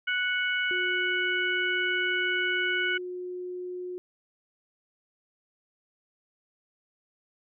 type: harmonic tone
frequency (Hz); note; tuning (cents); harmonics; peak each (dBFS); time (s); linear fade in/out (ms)
739; F#5; -2; 2 / 3 / 4; -27 / -31 / -33; 0.07-2.98; 10
type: tone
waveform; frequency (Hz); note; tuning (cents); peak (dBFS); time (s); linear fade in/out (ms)
sine; 361.2; F#4; -42; -33; 0.71-3.98; 0
effects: none